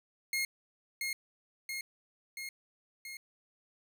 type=tone with echo; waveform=sawtooth; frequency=2147 Hz; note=C7; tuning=44 cents sharp; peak=-27 dBFS; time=0.33-0.45 s; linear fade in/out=2 ms; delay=680 ms; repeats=4; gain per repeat=-3 dB; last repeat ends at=3.17 s; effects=none